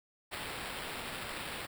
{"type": "noise with sample-and-hold", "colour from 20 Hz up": "violet", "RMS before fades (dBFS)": -41, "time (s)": [0.31, 1.67], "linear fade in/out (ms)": 20, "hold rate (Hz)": 6300, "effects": []}